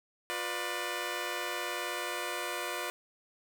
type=chord; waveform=10% pulse; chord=B diminished; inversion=second; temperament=just; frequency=355.6 / 493.9 / 592.7 Hz; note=F4 / B4 / D5; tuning=+31 / 0 / +16 cents; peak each=-30 dBFS; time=0.3-2.9 s; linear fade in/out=0 ms; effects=none